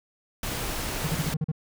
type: noise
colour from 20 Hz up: pink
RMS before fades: -31 dBFS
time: 0.43-1.34 s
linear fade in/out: 2 ms
type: tone bursts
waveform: triangle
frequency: 155.56 Hz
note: D#3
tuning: in tune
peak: -21 dBFS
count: 7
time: 1.04-1.517 s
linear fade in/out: 5 ms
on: 33 ms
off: 41 ms
effects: none